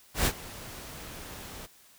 pink noise with ADSR envelope, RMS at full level -24 dBFS, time 0.14-1.67 s, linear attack 120 ms, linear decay 58 ms, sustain -19 dB, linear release 20 ms, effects white hiss -58 dBFS RMS until 1.98 s

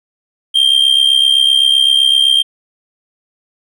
triangle tone with amplitude modulation, 3180 Hz, G7, 24 cents sharp, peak -3 dBFS, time 0.54-2.43 s, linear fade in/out 20 ms, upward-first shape sine, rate 67.8 Hz, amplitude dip 75%, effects none

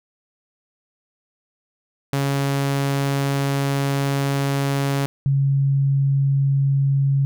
sawtooth / sine tone pair in turn, 139 / 137.96 Hz, C#3 / C#3, +5 / -8 cents, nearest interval unison, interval 13 cents, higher first, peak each -15 dBFS, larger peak neither, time 2.13-5.06 / 5.26-7.25 s, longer first, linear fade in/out 0 ms, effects none

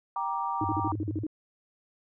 sine chord, G minor, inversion none, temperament just, 784 / 940.8 / 1176 Hz, G5 / Bb5 / D6, 0 / +16 / +2 cents, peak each -34 / -31 / -33 dBFS, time 0.16-0.92 s, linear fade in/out 2 ms
sine tone with vibrato, 100 Hz, G2, 35 cents sharp, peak -32 dBFS, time 0.61-1.24 s, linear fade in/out 5 ms, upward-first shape square, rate 12 Hz, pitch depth 130 cents each way
sine tone bursts, 311.1 Hz, D#4, in tune, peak -28 dBFS, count 9, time 0.61-1.267 s, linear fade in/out 2 ms, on 33 ms, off 45 ms
effects none

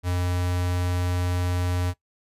square tone with notch filter, 89.2 Hz, F2, 37 cents sharp, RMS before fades -25 dBFS, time 0.03-1.94 s, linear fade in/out 50 ms, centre 200 Hz, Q 1.9, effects noise-tail reverb RT60 0.1 s tail -17 dB re dry + resampled to 32000 Hz

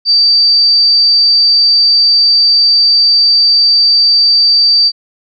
sine tone, 4643 Hz, D8, 21 cents flat, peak -5 dBFS, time 0.05-4.92 s, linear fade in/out 50 ms, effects none

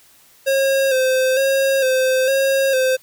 square tone with vibrato, 530 Hz, C5, 22 cents sharp, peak -15 dBFS, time 0.46-2.97 s, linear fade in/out 20 ms, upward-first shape square, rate 1.1 Hz, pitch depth 37 cents each way, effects white hiss -51 dBFS RMS until 3.02 s

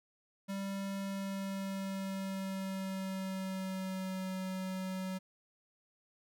square tone with pitch glide, 196 to 187.69 Hz, G3 to F#3, 0 to +25 cents, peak -37 dBFS, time 0.48-5.19 s, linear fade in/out 20 ms, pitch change -75 cents, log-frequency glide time 1-4.36 s, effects none

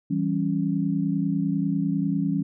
sine chord, C# diminished, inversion first, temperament equal with one note detuned, 164.81 / 194.87 / 277.2 Hz, E3 / G3 / C#4, 0 / -10 / 0 cents, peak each -26 dBFS, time 0.1-2.43 s, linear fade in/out 10 ms, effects none

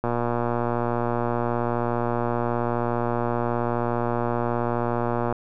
click train, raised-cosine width 1 ms, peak -11 dBFS, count 630, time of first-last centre 0.04-5.326 s, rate 119 Hz, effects none

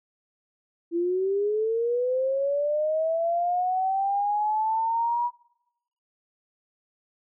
sine linear sweep, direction up, 334 to 970 Hz, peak -22 dBFS, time 0.91-5.31 s, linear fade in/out 50 ms, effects noise-tail reverb RT60 0.9 s tail -25 dB re dry

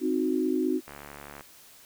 sine chord, C diminished, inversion none, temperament equal with one note detuned, 261.6 / 311.1 / 366.4 Hz, C4 / Eb4 / Gb4, 0 / 0 / -17 cents, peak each -28 dBFS, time 0-0.81 s, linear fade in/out 50 ms
click train, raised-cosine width 0.5 ms, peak -27 dBFS, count 39, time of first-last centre 0.88-1.409 s, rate 71.9 Hz
effects white hiss -53 dBFS RMS until 1.85 s

